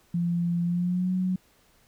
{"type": "tone with pitch glide", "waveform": "sine", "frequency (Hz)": [172.2, 184.56], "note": ["F3", "F#3"], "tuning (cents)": [-24, -4], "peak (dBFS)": -23, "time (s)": [0.14, 1.36], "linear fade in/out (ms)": 5, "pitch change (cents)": 120, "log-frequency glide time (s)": [0.64, 1.12], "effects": ["pink hiss -62 dBFS RMS until 1.87 s"]}